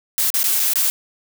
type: noise with dropouts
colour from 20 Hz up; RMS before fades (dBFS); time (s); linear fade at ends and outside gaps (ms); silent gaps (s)
blue; -18; 0.18-0.9; 0; 0.302-0.341 / 0.431-0.44 / 0.596-0.6 / 0.735-0.757
effects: none